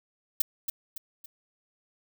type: noise with echo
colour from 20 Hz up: violet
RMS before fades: -23 dBFS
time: 0.4-0.42 s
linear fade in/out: 5 ms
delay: 280 ms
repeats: 3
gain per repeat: -7 dB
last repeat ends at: 1.26 s
effects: none